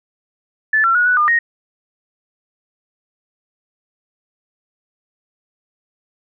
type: tone with pitch steps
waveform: sine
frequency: 1744 / 1354 / 1454 / 1481 / 1208 / 1868 Hz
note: A6 / E6 / F#6 / F#6 / D6 / A#6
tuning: -16 / +46 / -31 / +1 / +48 / +3 cents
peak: -11 dBFS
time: 0.73-1.39 s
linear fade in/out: 5 ms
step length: 110 ms
effects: none